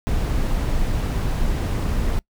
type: noise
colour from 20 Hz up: brown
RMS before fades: -21 dBFS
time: 0.07-2.19 s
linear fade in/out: 0 ms
effects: noise-tail reverb RT60 0.1 s tail -24 dB re dry